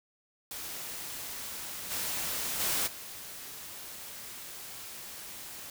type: noise with level steps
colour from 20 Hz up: white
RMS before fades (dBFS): -40 / -34 / -30 / -44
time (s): 0.51-5.7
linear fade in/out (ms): 2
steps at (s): 1.9 / 2.59 / 2.86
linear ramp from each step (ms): 20
effects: none